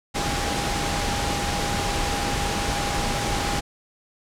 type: tone in noise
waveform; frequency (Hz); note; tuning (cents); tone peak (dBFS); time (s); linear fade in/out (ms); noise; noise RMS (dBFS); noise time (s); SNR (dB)
sine; 812; G#5; -39; -30; 0.14-3.61; 20; pink; -25; 0.14-3.61; -8
effects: low-pass 8000 Hz 12 dB/octave